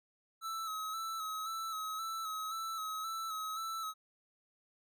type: tone with vibrato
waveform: square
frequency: 1300 Hz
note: E6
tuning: 24 cents flat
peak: -38 dBFS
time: 0.41-3.94 s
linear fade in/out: 50 ms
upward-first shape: square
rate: 1.9 Hz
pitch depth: 30 cents each way
effects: none